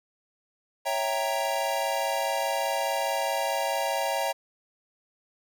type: chord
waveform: square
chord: C# diminished seventh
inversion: none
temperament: equal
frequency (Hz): 554.4 / 659.3 / 784 / 932.3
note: C#5 / E5 / G5 / Bb5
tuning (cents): 0 / 0 / 0 / 0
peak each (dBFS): -32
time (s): 0.85-4.33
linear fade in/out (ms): 20
effects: none